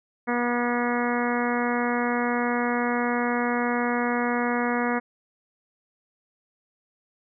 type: harmonic tone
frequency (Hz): 241.5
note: B3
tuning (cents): -39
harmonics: 1 / 2 / 3 / 4 / 5 / 6 / 7 / 8 / 9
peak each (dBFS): -26 / -29 / -31 / -32 / -33 / -34 / -34 / -35 / -36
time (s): 0.27-5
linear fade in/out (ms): 20
effects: none